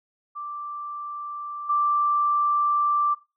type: tone with level steps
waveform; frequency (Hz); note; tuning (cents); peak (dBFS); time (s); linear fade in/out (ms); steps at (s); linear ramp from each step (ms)
sine; 1174.7; D6; 0; -31 / -19; 0.35-3.15; 20; 1.69; 10
effects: noise-tail reverb RT60 0.3 s tail -20 dB re dry